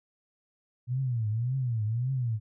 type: tone with vibrato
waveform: sine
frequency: 119.1 Hz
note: A#2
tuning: 38 cents sharp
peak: -26 dBFS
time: 0.87-2.4 s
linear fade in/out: 50 ms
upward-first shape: triangle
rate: 1.8 Hz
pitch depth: 230 cents each way
effects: none